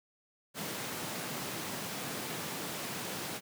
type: high-pass noise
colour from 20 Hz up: pink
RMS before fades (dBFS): -39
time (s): 0.54-3.41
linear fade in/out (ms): 50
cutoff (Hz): 130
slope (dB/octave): 24
effects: none